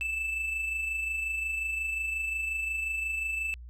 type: tone with amplitude modulation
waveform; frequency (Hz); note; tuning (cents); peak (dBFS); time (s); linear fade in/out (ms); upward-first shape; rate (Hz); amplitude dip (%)
triangle; 2637; E7; 0; -26; 0.01-3.54; 0; sine; 25.6; 40
effects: added 60 Hz sine -42 dBFS peak until 3.69 s + resampled to 32000 Hz